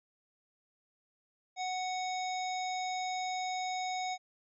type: harmonic tone with a mistuned harmonic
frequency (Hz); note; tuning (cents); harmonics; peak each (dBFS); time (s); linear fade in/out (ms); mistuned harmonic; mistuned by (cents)
740; F#5; 0; 1 / 3 / 5 / 7 / 9; -34 / -42 / -44 / -50 / -47; 1.56-4.18; 50; 5; +19
effects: none